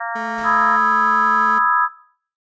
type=harmonic tone; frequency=231.7 Hz; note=A#3; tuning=10 cents flat; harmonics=3 / 4 / 5 / 6 / 7 / 8; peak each=-28 / -29 / -30 / -31 / -31 / -32 dBFS; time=0-0.77 s; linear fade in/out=10 ms
type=tone with vibrato; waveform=25% pulse; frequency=220 Hz; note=A3; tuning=in tune; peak=-26 dBFS; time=0.15-1.59 s; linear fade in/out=10 ms; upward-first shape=triangle; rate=11 Hz; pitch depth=15 cents each way
type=noise with exponential decay; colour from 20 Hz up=pink; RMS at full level=-38 dBFS; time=0.38-1.4 s; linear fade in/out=2 ms; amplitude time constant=220 ms
type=chord; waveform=sine; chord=E major seventh; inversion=second; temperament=equal; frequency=987.8 / 1244.5 / 1318.5 / 1661.2 Hz; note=B5 / D#6 / E6 / G#6; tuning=0 / 0 / 0 / 0 cents; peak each=-19 dBFS; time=0.43-1.89 s; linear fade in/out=50 ms
effects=noise-tail reverb RT60 0.5 s tail -17 dB re dry + resampled to 16000 Hz